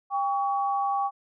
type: tone pair together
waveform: sine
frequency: 797.6 / 1128 Hz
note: G5 / C#6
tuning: +30 / +30 cents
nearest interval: tritone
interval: 600 cents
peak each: -25 / -28 dBFS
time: 0.1-1.11 s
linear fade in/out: 50 ms
effects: none